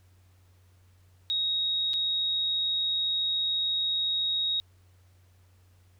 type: tone with dropouts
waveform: sine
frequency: 3773 Hz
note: A#7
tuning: 20 cents sharp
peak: -25 dBFS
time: 1.3-4.6 s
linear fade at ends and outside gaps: 0 ms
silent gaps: 1.934-1.939 s
effects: added 91 Hz sine -57 dBFS peak until 5.99 s + pink hiss -68 dBFS RMS until 5.99 s